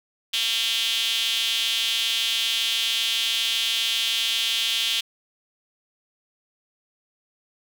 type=tone with high-pass filter; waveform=sawtooth; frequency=227.4 Hz; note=A#3; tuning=43 cents flat; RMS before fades=-24 dBFS; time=0.33-5.01 s; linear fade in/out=10 ms; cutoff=3200 Hz; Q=5.2; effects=none